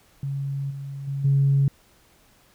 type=tone with level steps; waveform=sine; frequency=138.59 Hz; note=C#3; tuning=in tune; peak=-25 / -31 / -25 / -15 dBFS; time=0.23-1.68 s; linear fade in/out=2 ms; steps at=0.7 / 1.07 / 1.24 s; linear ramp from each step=10 ms; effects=tanh soft clip ceiling -11 dBFS + pink hiss -58 dBFS RMS until 2.54 s